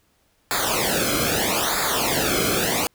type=noise with flanger; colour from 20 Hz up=pink; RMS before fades=-22 dBFS; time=0.51-2.87 s; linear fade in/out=0 ms; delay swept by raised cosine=0.34 to 1.1 ms; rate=0.78 Hz; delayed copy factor=-0.9; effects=pink hiss -64 dBFS RMS until 2.94 s